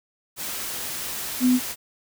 sine tone in noise, 251.3 Hz, B3, 30 cents sharp, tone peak -15 dBFS, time 1.4-1.6 s, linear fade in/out 50 ms, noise white, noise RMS -31 dBFS, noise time 0.36-1.76 s, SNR +13 dB, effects none

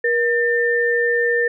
sine tone pair together, 476 / 1797 Hz, A#4 / A6, +36 / +36 cents, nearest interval octave + major seventh, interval 2300 cents, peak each -18 dBFS, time 0.04-1.48 s, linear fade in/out 5 ms, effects none

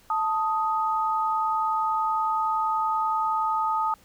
sine tone pair together, 880.6 / 1250 Hz, A5 / D#6, +1 / +8 cents, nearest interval tritone, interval 607 cents, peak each -25 dBFS, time 0.1-3.94 s, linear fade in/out 2 ms, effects pink hiss -57 dBFS RMS until 4.04 s

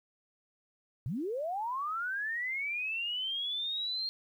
sine linear sweep, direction up, 103.6 to 4232 Hz, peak -32 dBFS, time 1.06-4.09 s, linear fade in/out 0 ms, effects 11-bit

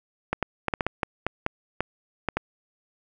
clicks, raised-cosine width 0.5 ms, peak -9 dBFS, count 12, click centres 0.33 / 0.427 / 0.683 / 0.738 / 0.808 / 0.866 / 1.032 / 1.266 / 1.464 / 1.806 / 2.287 / 2.37 s, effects none

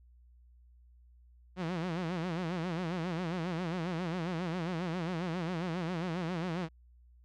sawtooth tone with vibrato, 172.5 Hz, F3, 21 cents flat, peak -29 dBFS, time 1.56-6.69 s, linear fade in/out 50 ms, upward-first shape sine, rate 7.4 Hz, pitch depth 140 cents each way, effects added 60 Hz sine -57 dBFS peak until 7.24 s + low-pass 4000 Hz 12 dB/octave

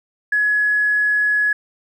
triangle tone with tanh clipping, 1688 Hz, G#6, 28 cents sharp, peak -14 dBFS, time 0.32-1.53 s, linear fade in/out 5 ms, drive 3 dB, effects none

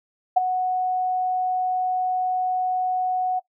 sine tone with ADSR envelope, 738 Hz, F#5, 5 cents flat, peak -10 dBFS, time 0.36-3.4 s, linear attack 13 ms, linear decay 15 ms, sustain -10 dB, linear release 17 ms, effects noise-tail reverb RT60 0.1 s tail -19 dB re dry

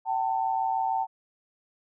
sine tone pair together, 767.6 / 894 Hz, G5 / A5, -37 / +27 cents, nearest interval minor third, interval 264 cents, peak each -27 dBFS, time 0.05-1.07 s, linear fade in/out 50 ms, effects none

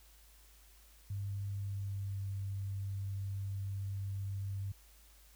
sine tone with pitch glide, 99.8 to 98.31 Hz, G2 to G2, +32 to +5 cents, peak -36 dBFS, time 1.1-4.72 s, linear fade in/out 5 ms, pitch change -27 cents, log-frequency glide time 1.53-2.19 s, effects added 52 Hz sine -60 dBFS peak until 5.35 s + white hiss -64 dBFS RMS until 5.35 s

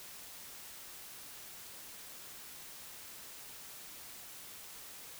silence, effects white hiss -50 dBFS RMS until 5.19 s

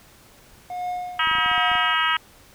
triangle tone with tremolo, 720 Hz, F#5, 47 cents flat, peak -22 dBFS, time 0.7-1.94 s, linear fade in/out 2 ms, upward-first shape triangle, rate 1.3 Hz, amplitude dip 100%
harmonic tone, 319.9 Hz, D#4, 48 cents sharp, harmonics 3 / 4 / 5 / 6 / 7 / 8 / 9 / 10, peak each -27 / -23 / -26 / -27 / -30 / -32 / -26 / -30 dBFS, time 1.19-2.17 s, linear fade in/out 5 ms
clicks, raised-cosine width 3 ms, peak -27 dBFS, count 9, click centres 1.273 / 1.314 / 1.353 / 1.385 / 1.461 / 1.515 / 1.579 / 1.716 / 1.754 s
effects pink hiss -51 dBFS RMS until 2.54 s

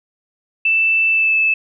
sine tone with pitch glide, 2650 to 2620 Hz, E7 to E7, +9 to -11 cents, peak -12 dBFS, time 0.65-1.54 s, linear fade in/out 5 ms, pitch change -20 cents, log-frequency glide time 1.1-1.36 s, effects none

